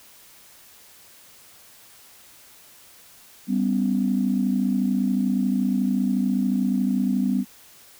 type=tone cluster; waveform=sine; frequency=196.3 / 250.4 / 281.5 Hz; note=G3 / B3 / C#4; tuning=+3 / +24 / +27 cents; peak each=-22 / -22 / -30 dBFS; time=3.47-7.45 s; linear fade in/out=50 ms; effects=tanh soft clip ceiling -10 dBFS + white hiss -50 dBFS RMS until 7.99 s